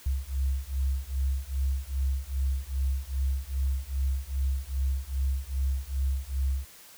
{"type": "beating tone pair", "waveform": "sine", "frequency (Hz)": [65.9, 68.4], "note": ["C2", "C#2"], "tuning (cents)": [13, -23], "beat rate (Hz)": 2.5, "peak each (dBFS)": -29, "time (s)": [0.06, 6.65], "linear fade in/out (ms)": 5, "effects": ["white hiss -51 dBFS RMS until 6.97 s"]}